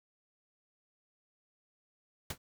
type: noise with exponential decay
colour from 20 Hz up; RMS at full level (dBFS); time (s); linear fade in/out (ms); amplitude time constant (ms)
pink; -32; 2.3-2.38; 5; 17
effects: none